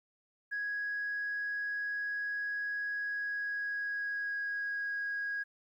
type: tone with pitch glide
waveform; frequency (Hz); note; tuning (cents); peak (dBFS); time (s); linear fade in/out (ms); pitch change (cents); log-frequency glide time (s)
sine; 1661.2 to 1645.9; G#6 to G#6; 0 to -16; -32; 0.51-5.44; 20; -16; 2.92-4.94
effects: tanh soft clip ceiling -29 dBFS + 12-bit

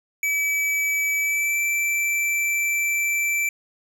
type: tone with pitch glide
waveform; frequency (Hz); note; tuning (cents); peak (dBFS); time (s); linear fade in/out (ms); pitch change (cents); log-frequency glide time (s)
square; 2295 to 2334; D7 to D7; -40 to -11; -21; 0.23-3.49; 2; +29; 1.18-1.6
effects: none

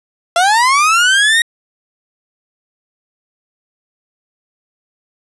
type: linear sweep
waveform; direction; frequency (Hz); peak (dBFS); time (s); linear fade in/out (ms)
30% pulse; up; 670 to 1892; -6; 0.36-1.42; 2
effects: resampled to 24000 Hz + 8-bit

